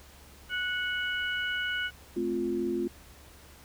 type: harmonic tone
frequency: 736 Hz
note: F#5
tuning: 9 cents flat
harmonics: 2 / 3 / 4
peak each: -30 / -39 / -35 dBFS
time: 0.49-1.91 s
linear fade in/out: 50 ms
type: chord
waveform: sine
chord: F major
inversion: first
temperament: just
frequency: 218.3 / 261.9 / 349.2 Hz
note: A3 / C4 / F4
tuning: -13 / +2 / 0 cents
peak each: -35 / -34 / -29 dBFS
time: 2.16-2.88 s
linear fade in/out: 10 ms
effects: added 70 Hz sine -54 dBFS peak until 3.64 s + pink hiss -54 dBFS RMS until 3.64 s